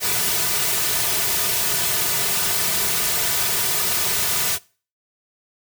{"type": "noise with comb filter", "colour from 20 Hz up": "white", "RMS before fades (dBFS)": -21, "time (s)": [0, 4.59], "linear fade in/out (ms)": 50, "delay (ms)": 3.7, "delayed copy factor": -0.95, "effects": ["noise-tail reverb RT60 0.4 s tail -23 dB re dry"]}